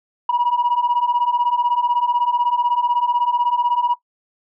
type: beating tone pair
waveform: sine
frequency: 955 / 971 Hz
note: A#5 / B5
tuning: +42 / -30 cents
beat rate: 16 Hz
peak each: -17 dBFS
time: 0.29-3.94 s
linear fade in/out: 5 ms
effects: noise-tail reverb RT60 0.1 s tail -17 dB re dry + tanh soft clip ceiling -11 dBFS